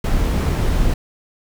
brown noise, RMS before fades -17 dBFS, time 0.04-0.94 s, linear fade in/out 5 ms, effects none

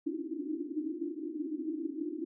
white band-pass noise, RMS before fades -37 dBFS, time 0.06-2.25 s, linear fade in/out 10 ms, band 280 to 340 Hz, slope 96 dB/octave, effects none

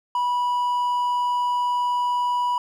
triangle tone, 979 Hz, B5, 15 cents flat, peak -18 dBFS, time 0.15-2.58 s, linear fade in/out 2 ms, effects none

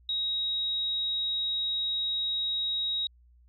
sine tone, 3800 Hz, A#7, 33 cents sharp, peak -27 dBFS, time 0.09-3.07 s, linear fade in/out 2 ms, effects added 60 Hz sine -56 dBFS peak until 3.48 s

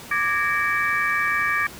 sine tone cluster, 1175 / 1660 / 1835 / 2308 Hz, D6 / G#6 / A#6 / D7, +1 / -1 / -28 / -31 cents, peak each -25 dBFS, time 0.11-1.67 s, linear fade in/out 5 ms, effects pink hiss -40 dBFS RMS until 1.79 s + high-pass 60 Hz 12 dB/octave

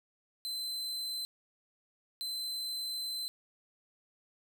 40% pulse tone bursts at uneven times, 4062 Hz, B7, 48 cents sharp, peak -34 dBFS, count 2, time 0.45-1.25 / 2.21-3.28 s, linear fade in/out 0 ms, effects none

